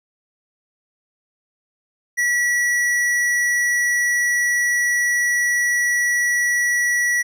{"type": "tone with hard clipping", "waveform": "triangle", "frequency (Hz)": 1939, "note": "B6", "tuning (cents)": -32, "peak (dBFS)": -18, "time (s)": [2.17, 7.23], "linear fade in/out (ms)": 20, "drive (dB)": 15, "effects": []}